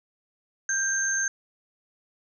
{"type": "tone pair together", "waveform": "sine", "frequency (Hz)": [1580, 6334], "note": ["G6", "G8"], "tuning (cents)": [13, 17], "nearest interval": "2 octaves", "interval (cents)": 2404, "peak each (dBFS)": [-26, -26], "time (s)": [0.69, 1.28], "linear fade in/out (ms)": 2, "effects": []}